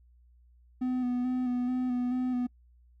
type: tone with vibrato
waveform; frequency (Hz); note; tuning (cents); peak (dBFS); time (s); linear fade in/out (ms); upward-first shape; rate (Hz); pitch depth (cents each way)
triangle; 250; B3; +21; -25; 0.81-2.47; 10; square; 2.3; 22
effects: noise-tail reverb RT60 0.1 s tail -25 dB re dry + added 60 Hz sine -57 dBFS peak until 3 s